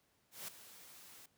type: noise with ADSR envelope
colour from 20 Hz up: white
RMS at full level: -44 dBFS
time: 0.31-1.26 s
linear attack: 170 ms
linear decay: 7 ms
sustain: -13 dB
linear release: 5 ms
effects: pink hiss -75 dBFS RMS until 1.37 s + high-pass 80 Hz 12 dB/octave